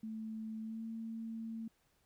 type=tone with pitch glide; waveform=sine; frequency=220 to 225.3 Hz; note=A3 to A3; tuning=0 to +41 cents; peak=-40 dBFS; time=0.03-1.68 s; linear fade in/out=5 ms; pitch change=+41 cents; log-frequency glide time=0.62-0.83 s; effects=pink hiss -75 dBFS RMS until 2.05 s